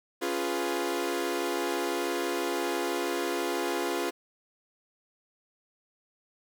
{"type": "chord", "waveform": "sawtooth", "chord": "C# dominant seventh", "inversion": "none", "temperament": "equal", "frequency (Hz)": [277.2, 349.2, 415.3, 493.9], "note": ["C#4", "E#4", "G#4", "B4"], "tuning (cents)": [0, 0, 0, 0], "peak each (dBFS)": [-32, -27, -31, -32], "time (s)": [0.21, 4.11], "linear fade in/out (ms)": 20, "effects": []}